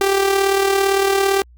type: tone with amplitude modulation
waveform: sawtooth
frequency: 392 Hz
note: G4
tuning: in tune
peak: -8 dBFS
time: 0.01-1.42 s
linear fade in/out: 2 ms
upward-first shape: sine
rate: 37.7 Hz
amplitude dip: 50%
effects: added 60 Hz sine -43 dBFS peak until 1.57 s + Opus 48 kbps